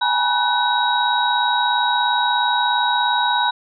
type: tone cluster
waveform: sine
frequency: 810 / 850 / 967 / 1503 / 3825 Hz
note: G#5 / G#5 / B5 / F#6 / A#7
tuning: -43 / +40 / -37 / +27 / +44 cents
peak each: -27 / -23 / -19 / -23 / -22 dBFS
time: 0.01-3.51 s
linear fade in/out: 10 ms
effects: none